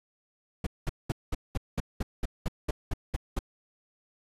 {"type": "noise bursts", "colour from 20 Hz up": "brown", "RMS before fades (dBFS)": -28, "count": 13, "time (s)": [0.64, 3.391], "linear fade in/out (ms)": 5, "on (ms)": 27, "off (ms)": 200, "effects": ["resampled to 32000 Hz"]}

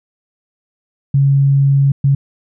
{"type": "tone bursts at uneven times", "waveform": "sine", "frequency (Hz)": 138.59, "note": "C#3", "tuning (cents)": 0, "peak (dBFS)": -8, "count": 2, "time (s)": [[1.14, 1.92], [2.04, 2.15]], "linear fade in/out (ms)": 5, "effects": []}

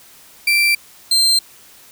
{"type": "tone pair in turn", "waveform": "35% pulse", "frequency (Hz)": [2349, 4146], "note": ["D7", "C8"], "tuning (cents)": [0, -17], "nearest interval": "minor seventh", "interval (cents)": 983, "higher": "second", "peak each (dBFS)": -10, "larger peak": "neither", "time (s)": [[0.47, 0.75], [1.11, 1.39]], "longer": "neither", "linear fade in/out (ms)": 5, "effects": ["white hiss -45 dBFS RMS until 1.91 s"]}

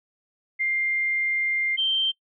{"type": "tone pair in turn", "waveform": "sine", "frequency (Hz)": [2100, 3136], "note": ["C7", "G7"], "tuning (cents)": [6, 0], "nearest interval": "perfect fifth", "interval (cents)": 694, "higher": "second", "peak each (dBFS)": [-22, -20], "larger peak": "second", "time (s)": [[0.59, 1.77], [1.77, 2.12]], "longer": "first", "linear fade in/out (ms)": 20, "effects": ["noise-tail reverb RT60 0.1 s tail -22 dB re dry"]}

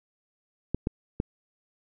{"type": "clicks", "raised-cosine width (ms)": 3, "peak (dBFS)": -13, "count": 3, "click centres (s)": [0.746, 0.871, 1.201], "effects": []}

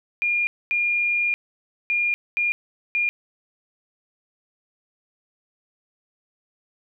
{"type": "tone bursts at uneven times", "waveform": "sine", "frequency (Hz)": 2416, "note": "D7", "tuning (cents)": 48, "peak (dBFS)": -19, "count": 5, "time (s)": [[0.22, 0.47], [0.71, 1.34], [1.9, 2.14], [2.37, 2.52], [2.95, 3.09]], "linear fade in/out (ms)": 0, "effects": []}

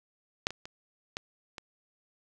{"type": "clicks", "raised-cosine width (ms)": 0.2, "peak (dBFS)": [-9, -22, -25, -17, -23], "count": 5, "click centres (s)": [0.469, 0.506, 0.655, 1.169, 1.582], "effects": []}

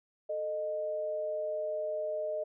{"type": "tone pair together", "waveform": "sine", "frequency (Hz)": [440, 615.3], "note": ["A4", "D#5"], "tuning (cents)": [0, -19], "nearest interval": "tritone", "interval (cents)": 581, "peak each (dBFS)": [-40, -32], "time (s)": [0.29, 2.44], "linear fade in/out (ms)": 10, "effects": []}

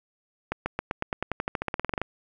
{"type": "accelerating click train", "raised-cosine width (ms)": 0.5, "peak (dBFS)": -12, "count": 20, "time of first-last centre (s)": [0.52, 2.016], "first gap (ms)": 140, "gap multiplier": 0.93, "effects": []}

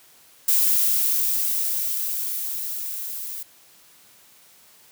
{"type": "noise with level ramp", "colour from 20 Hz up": "violet", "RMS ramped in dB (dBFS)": [-18, -33], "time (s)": [0.48, 3.43], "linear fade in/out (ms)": 5, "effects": ["white hiss -53 dBFS RMS until 4.91 s", "high-pass 80 Hz 12 dB/octave"]}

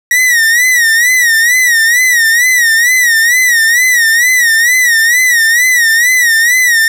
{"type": "tone with vibrato", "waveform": "45% pulse", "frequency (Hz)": 1907, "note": "A#6", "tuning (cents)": 39, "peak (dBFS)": -6, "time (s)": [0.11, 6.88], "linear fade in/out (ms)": 2, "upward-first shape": "sine", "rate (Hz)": 2.2, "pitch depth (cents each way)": 110, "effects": []}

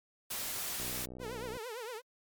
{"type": "noise", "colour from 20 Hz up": "white", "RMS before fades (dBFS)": -38, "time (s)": [0.3, 1.06], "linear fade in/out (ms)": 10}
{"type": "click train", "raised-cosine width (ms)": 2, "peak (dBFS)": -32, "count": 49, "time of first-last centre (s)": [0.8, 1.569], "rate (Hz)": 62.4}
{"type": "tone with vibrato", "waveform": "sawtooth", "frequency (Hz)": 467.5, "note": "A#4", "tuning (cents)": 5, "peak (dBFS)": -36, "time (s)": [1.19, 2.02], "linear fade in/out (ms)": 50, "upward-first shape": "triangle", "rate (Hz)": 8.8, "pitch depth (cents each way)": 190}
{"effects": ["MP3 96 kbps"]}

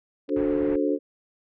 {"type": "chord", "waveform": "sine", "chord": "D dominant seventh", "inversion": "none", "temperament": "just", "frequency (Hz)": [293.7, 367.1, 440.5, 528.6], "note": ["D4", "F#4", "A4", "C5"], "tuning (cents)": [0, -14, 2, 18], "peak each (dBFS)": [-24, -28, -27, -29], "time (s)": [0.28, 0.99], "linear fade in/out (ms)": 50}
{"type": "clicks", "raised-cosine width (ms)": 0.3, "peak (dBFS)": -33, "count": 2, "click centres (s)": [0.291, 0.295]}
{"type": "low-pass noise", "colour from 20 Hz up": "pink", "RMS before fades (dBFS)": -39, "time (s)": [0.36, 0.76], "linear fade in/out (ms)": 5, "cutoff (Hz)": 2000, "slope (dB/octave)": 24}
{"effects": []}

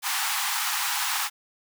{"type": "high-pass noise", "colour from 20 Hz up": "pink", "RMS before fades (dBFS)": -27, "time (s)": [0.02, 1.3], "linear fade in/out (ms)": 50, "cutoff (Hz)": 780, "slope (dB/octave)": 96, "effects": []}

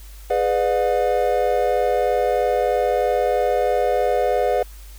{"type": "chord", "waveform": "triangle", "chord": "G# diminished seventh", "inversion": "none", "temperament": "just", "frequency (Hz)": [415.3, 498.4, 598, 717.6], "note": ["G#4", "B4", "D5", "F5"], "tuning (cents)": [0, 16, 31, 47], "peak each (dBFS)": [-22, -19, -21, -20], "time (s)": [0.3, 4.63], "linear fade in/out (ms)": 5, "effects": ["added 50 Hz sine -37 dBFS peak until 4.98 s", "white hiss -48 dBFS RMS until 4.98 s"]}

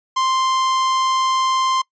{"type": "tone", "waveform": "45% pulse", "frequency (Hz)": 1046.5, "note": "C6", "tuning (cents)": 0, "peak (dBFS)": -16, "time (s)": [0.16, 1.82], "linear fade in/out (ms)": 10, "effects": ["noise-tail reverb RT60 0.1 s tail -22 dB re dry", "resampled to 16000 Hz"]}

